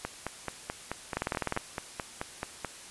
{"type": "two click trains", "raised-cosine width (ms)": 0.5, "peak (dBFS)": [-14, -17], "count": [9, 13], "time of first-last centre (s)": [[1.17, 1.574], [0.05, 2.647]], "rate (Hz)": [19.8, 4.62], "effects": ["white hiss -47 dBFS RMS until 2.9 s", "resampled to 24000 Hz"]}